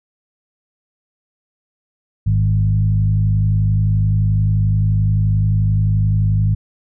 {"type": "tone with frequency modulation", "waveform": "sine", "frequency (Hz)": 105.2, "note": "G#2", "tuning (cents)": 23, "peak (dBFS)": -12, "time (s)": [2.26, 6.55], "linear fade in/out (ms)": 10, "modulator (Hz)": 51.5, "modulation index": 0.87, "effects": []}